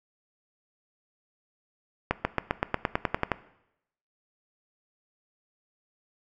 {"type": "accelerating click train", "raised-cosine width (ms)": 0.5, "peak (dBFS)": -8, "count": 12, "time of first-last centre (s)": [2.11, 3.317], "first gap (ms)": 140, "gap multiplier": 0.95, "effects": ["noise-tail reverb RT60 0.8 s tail -17 dB re dry"]}